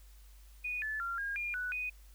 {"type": "tone with pitch steps", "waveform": "sine", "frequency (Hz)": [2470, 1737, 1381, 1623, 2413, 1482, 2488], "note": ["D#7", "A6", "F6", "G#6", "D7", "F#6", "D#7"], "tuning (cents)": [-13, -23, -20, -40, 46, 2, -1], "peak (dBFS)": -34, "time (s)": [0.64, 1.9], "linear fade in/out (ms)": 10, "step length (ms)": 180, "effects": ["added 50 Hz sine -53 dBFS peak until 2.14 s", "white hiss -65 dBFS RMS until 2.14 s"]}